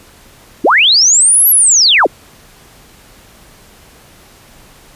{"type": "linear two-way sweep", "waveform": "sine", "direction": "up then down", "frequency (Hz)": [196, 11840, 196], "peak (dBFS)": -5, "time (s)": [0.64, 2.07], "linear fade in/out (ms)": 10, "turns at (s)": 1.49, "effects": ["pink hiss -42 dBFS RMS until 4.95 s", "resampled to 32000 Hz"]}